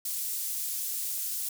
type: high-pass noise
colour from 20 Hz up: pink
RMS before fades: -33 dBFS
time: 0.05-1.49 s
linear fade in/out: 5 ms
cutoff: 9100 Hz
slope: 12 dB/octave
effects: none